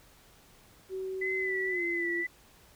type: tone with pitch glide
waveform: sine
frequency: 378.7 to 343.3 Hz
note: F#4 to F4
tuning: +40 to -30 cents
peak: -33 dBFS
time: 0.89-2.25 s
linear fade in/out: 50 ms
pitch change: -170 cents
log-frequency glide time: 1.68-1.84 s
type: tone with vibrato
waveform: sine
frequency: 2001 Hz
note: B6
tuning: 22 cents sharp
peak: -30 dBFS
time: 1.21-2.27 s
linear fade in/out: 10 ms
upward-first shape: sine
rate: 1.9 Hz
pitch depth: 45 cents each way
effects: pink hiss -59 dBFS RMS until 2.75 s